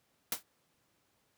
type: noise with exponential decay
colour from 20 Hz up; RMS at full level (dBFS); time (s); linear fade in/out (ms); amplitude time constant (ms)
white; -29; 0.32-0.43; 2; 23
effects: pink hiss -74 dBFS RMS until 1.37 s + high-pass 100 Hz 12 dB/octave

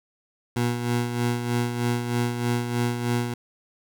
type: tone with tremolo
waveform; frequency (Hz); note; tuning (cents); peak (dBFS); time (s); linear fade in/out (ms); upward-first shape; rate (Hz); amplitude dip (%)
20% pulse; 120; B2; -49; -16; 0.56-3.34; 5; sine; 3.2; 55
effects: none

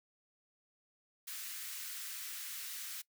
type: high-pass noise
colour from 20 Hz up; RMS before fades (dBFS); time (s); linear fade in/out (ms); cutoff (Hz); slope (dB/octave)
white; -44; 1.27-3.02; 10; 1400; 24
effects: noise-tail reverb RT60 0.1 s tail -21 dB re dry

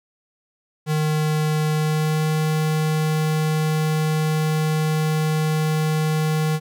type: tone with pitch glide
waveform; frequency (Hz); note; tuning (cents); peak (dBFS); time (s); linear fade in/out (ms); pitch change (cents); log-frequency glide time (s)
square; 153.9 to 155.6; D#3 to D#3; -19 to 0; -19; 0.86-6.6; 50; +19; 1.74-2.26
effects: 10-bit

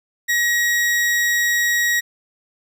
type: tone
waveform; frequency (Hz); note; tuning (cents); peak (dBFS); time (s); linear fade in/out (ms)
40% pulse; 1900; A#6; +33; -15; 0.28-2.01; 20
effects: none

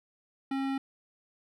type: tone with hard clipping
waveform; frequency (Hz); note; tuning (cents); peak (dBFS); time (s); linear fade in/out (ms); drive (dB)
sine; 270.6; C#4; -42; -31; 0.51-0.78; 5; 18
effects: none

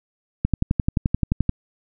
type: click train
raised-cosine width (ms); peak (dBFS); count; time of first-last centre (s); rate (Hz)
5; -6; 13; 0.45-1.493; 11.5
effects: none

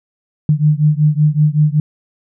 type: beating tone pair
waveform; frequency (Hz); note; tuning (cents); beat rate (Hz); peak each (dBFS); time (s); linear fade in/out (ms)
sine; 148.8 / 154.1; D3 / D#3; +23 / -16; 5.3; -12 / -13; 0.49-1.8; 2
effects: none

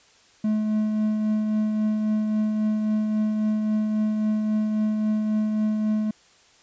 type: tone with tremolo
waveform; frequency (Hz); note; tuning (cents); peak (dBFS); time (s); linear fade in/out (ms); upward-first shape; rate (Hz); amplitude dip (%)
triangle; 214.5; A3; -44; -17; 0.44-6.11; 5; triangle; 3.7; 35
effects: white hiss -56 dBFS RMS until 6.62 s + resampled to 16000 Hz

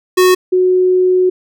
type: tone pair in turn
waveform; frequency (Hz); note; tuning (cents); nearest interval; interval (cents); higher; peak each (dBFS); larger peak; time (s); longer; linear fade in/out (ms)
square / sine; 367.4 / 367.4; F#4 / F#4; -12 / -12; unison; 0; neither; -7 / -8; first; 0.17-0.35 / 0.52-1.3; second; 10
effects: none

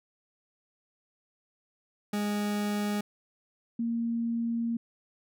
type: tone pair in turn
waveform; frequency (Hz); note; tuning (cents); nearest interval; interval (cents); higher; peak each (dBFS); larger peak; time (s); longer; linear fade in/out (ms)
40% pulse / sine; 206.9 / 232.2; G#3 / A#3; -6 / -7; major second; 199; second; -27; neither; 2.13-3.01 / 3.79-4.77; second; 5
effects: none

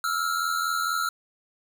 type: tone pair together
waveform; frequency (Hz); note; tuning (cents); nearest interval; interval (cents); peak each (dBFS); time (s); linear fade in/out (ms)
square; 1316.7 / 1401; E6 / F6; -2 / +5; minor second; 107; -28; 0.04-1.09; 2
effects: none

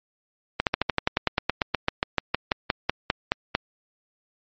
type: slowing click train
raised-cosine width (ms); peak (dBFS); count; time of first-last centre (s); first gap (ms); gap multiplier
0.3; -4; 23; 0.6-3.551; 68; 1.06
effects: low-pass 5000 Hz 12 dB/octave + MP3 32 kbps

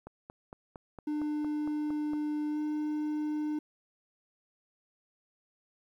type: click train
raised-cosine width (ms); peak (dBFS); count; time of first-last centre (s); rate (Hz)
1; -30; 10; 0.07-2.134; 4.36
type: tone with pitch glide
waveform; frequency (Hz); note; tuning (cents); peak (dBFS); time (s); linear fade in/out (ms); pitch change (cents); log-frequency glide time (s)
triangle; 299.9 to 302.2; D4 to D4; +36 to +50; -28; 1.07-3.59; 5; +14; 2.5-2.59
effects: 11-bit

